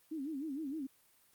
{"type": "tone with vibrato", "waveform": "sine", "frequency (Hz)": 292.1, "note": "D4", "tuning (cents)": -9, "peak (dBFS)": -37, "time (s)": [0.11, 0.87], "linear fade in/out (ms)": 10, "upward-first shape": "sine", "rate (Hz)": 6.5, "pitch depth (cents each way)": 180, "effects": ["white hiss -68 dBFS RMS until 1.34 s", "Opus 32 kbps"]}